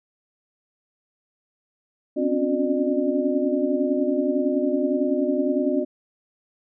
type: tone cluster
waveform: sine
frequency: 257.1 / 275.3 / 286.1 / 360 / 601 Hz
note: C4 / C#4 / D4 / F#4 / D5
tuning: -30 / -12 / -45 / -47 / +40 cents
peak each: -26 dBFS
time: 2.16-5.85 s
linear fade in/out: 20 ms
effects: none